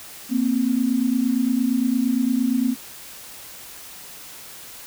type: tone pair together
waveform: sine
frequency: 233.1 / 261.8 Hz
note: A#3 / C4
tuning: 0 / +1 cents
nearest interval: major second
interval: 201 cents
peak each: -21 / -20 dBFS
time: 0.29-2.76 s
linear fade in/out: 50 ms
effects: white hiss -40 dBFS RMS until 4.86 s